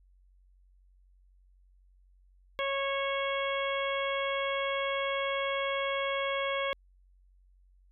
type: harmonic tone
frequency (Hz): 550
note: C#5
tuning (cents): -14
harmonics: 1 / 2 / 3 / 4 / 5 / 6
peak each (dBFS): -32 / -35 / -40 / -36 / -43 / -39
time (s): 2.59-6.73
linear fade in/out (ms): 0
effects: added 46 Hz sine -59 dBFS peak until 7.91 s